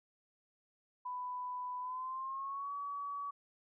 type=tone with pitch glide; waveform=sine; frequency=995 to 1136.4 Hz; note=B5 to C#6; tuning=+13 to +43 cents; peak=-38 dBFS; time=1.05-3.31 s; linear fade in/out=10 ms; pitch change=+230 cents; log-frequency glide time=1.8-2.73 s; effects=none